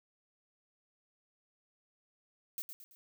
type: noise with echo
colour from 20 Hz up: violet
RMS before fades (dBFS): -39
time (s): 2.58-2.62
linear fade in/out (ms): 0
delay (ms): 110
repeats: 3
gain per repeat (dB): -7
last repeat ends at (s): 2.95
effects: none